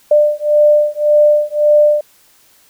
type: beating tone pair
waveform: sine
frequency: 595 / 596.8 Hz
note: D5 / D5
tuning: +22 / +28 cents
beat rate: 1.8 Hz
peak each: -11 dBFS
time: 0.11-2.01 s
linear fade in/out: 5 ms
effects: white hiss -50 dBFS RMS until 2.69 s